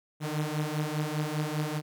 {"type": "beating tone pair", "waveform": "sawtooth", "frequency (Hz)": [149.7, 154.7], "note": ["D3", "D#3"], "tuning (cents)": [33, -10], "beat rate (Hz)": 5, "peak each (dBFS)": -28, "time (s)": [0.2, 1.82], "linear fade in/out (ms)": 50, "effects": []}